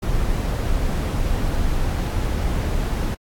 brown noise, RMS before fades -21 dBFS, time 0.02-3.15 s, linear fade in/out 10 ms, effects AAC 64 kbps

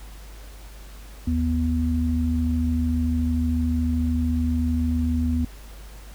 sine tone pair together, 77.2 / 245.1 Hz, D#2 / B3, -13 / -13 cents, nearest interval octave + minor sixth, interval 2000 cents, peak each -22 / -23 dBFS, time 1.27-5.45 s, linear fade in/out 5 ms, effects added 50 Hz sine -39 dBFS peak until 6.14 s + pink hiss -48 dBFS RMS until 6.14 s

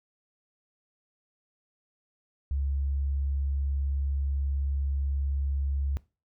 sine tone, 69.3 Hz, C#2, in tune, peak -26 dBFS, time 2.51-5.97 s, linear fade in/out 0 ms, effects noise-tail reverb RT60 0.3 s tail -20 dB re dry

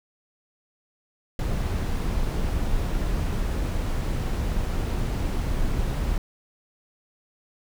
brown noise, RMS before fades -25 dBFS, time 1.39-6.18 s, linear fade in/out 2 ms, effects none

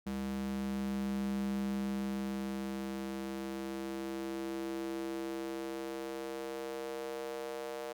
square tone with high-pass filter sweep, 66.8 Hz, C2, 36 cents sharp, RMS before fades -38 dBFS, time 0.06-7.93 s, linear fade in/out 10 ms, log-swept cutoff 160 to 520 Hz, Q 3.6, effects none

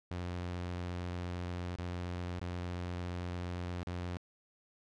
sawtooth tone with dropouts, 88.6 Hz, F2, 25 cents sharp, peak -33 dBFS, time 0.11-4.17 s, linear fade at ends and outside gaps 0 ms, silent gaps 1.76-1.786 / 2.394-2.415 / 3.831-3.871 s, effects low-pass 5000 Hz 12 dB/octave

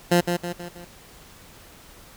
15% pulse tone with echo, 174.61 Hz, F3, in tune, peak -9 dBFS, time 0.11-0.21 s, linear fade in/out 10 ms, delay 160 ms, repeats 4, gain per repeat -6 dB, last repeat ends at 0.85 s, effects pink hiss -48 dBFS RMS until 2.16 s

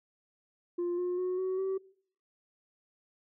sine tone with pitch steps, 349.8 / 357.8 / 365.9 / 374.3 / 382.8 Hz, F4 / F4 / F#4 / F#4 / G4, +3 / +42 / -19 / +20 / -41 cents, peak -27 dBFS, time 0.78-1.78 s, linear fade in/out 10 ms, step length 200 ms, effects noise-tail reverb RT60 0.6 s tail -23 dB re dry + tanh soft clip ceiling -28 dBFS

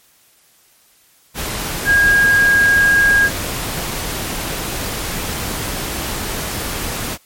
sine tone in noise, 1631 Hz, G#6, 32 cents flat, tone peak -9 dBFS, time 1.85-3.3 s, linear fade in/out 50 ms, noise pink, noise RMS -23 dBFS, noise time 1.34-7.18 s, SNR +11 dB, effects white hiss -53 dBFS RMS until 7.25 s + MP3 64 kbps

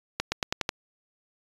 accelerating click train, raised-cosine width 0.2 ms, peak -8 dBFS, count 6, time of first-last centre 0.2-0.691 s, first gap 120 ms, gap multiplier 0.9, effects resampled to 24000 Hz

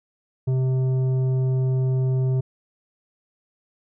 sine tone with tanh clipping, 130 Hz, C3, 11 cents flat, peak -20 dBFS, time 0.47-2.41 s, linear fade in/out 10 ms, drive 9 dB, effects none

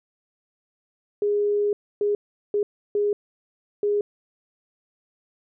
sine tone bursts at uneven times, 412.1 Hz, G#4, 13 cents flat, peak -19 dBFS, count 5, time 1.22-1.73 / 2.01-2.15 / 2.54-2.63 / 2.95-3.13 / 3.83-4.01 s, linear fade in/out 2 ms, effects none

